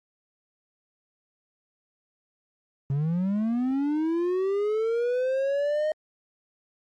triangle linear sweep, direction up, 132.9 to 622.3 Hz, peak -21 dBFS, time 2.9-5.92 s, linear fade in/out 2 ms, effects Opus 24 kbps

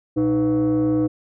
sine tone with frequency modulation, 310 Hz, D#4, 6 cents flat, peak -14 dBFS, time 0.16-1.08 s, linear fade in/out 20 ms, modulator 188 Hz, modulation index 0.68, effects tanh soft clip ceiling -15 dBFS

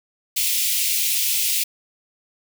white high-pass noise, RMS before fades -21 dBFS, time 0.36-1.64 s, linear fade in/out 10 ms, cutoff 2200 Hz, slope 48 dB/octave, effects none

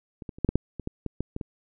clicks, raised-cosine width 3 ms, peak -26 / -22 / -30 / -10 / -10 / -8 / -21 / -17 / -17 / -15 / -19 / -20 dBFS, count 12, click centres 0.222 / 0.292 / 0.385 / 0.447 / 0.49 / 0.556 / 0.797 / 0.874 / 1.063 / 1.206 / 1.364 / 1.412 s, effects none

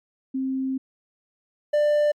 sine / triangle tone pair in turn, 264.2 / 593.1 Hz, C4 / D5, +17 / +17 cents, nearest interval octave + major second, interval 1400 cents, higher second, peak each -23 / -15 dBFS, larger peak second, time 0.34-0.78 / 1.73-2.12 s, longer first, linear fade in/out 10 ms, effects MP3 96 kbps

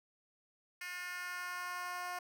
10% pulse tone with high-pass filter sweep, 357.9 Hz, F4, 42 cents sharp, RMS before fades -42 dBFS, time 0.81-2.19 s, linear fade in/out 5 ms, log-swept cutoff 2000 to 750 Hz, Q 1.9, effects none

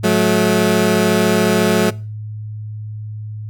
20% pulse tone pair together, 182 / 216 Hz, F#3 / A3, -28 / -32 cents, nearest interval minor third, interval 296 cents, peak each -10 dBFS, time 0.03-1.91 s, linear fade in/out 20 ms, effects noise-tail reverb RT60 0.4 s tail -22 dB re dry + added 107 Hz sine -25 dBFS peak until 3.49 s

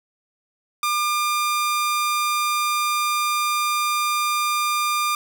sawtooth tone, 1200 Hz, D6, 37 cents sharp, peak -16 dBFS, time 0.83-5.15 s, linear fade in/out 2 ms, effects none

